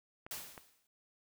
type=clicks; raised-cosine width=0.5 ms; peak=-32 dBFS; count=2; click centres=0.265 / 0.578 s
type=noise with exponential decay; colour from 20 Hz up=white; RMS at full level=-40 dBFS; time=0.31-0.87 s; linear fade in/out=2 ms; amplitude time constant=120 ms
effects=none